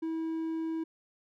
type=tone; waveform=triangle; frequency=323.8 Hz; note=E4; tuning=31 cents flat; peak=-29 dBFS; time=0.02-0.84 s; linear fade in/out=10 ms; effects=none